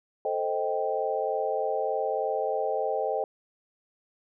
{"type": "chord", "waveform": "sine", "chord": "A half-diminished seventh", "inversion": "none", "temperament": "equal", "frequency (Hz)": [440, 523.3, 622.3, 784], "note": ["A4", "C5", "Eb5", "G5"], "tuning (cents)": [0, 0, 0, 0], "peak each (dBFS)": -31, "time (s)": [0.25, 3.24], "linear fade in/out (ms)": 2, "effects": []}